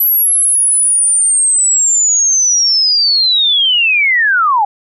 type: linear sweep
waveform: sine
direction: down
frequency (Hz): 11840 to 784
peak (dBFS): -8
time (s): 0-4.65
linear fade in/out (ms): 5
effects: none